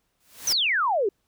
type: noise with exponential growth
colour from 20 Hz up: white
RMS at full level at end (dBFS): -28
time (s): 0.2-0.53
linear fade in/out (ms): 5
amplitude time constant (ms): 70
type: exponential sweep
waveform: sine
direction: down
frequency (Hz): 6340 to 370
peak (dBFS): -20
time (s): 0.47-1.09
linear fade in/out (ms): 5
effects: pink hiss -73 dBFS RMS until 1.27 s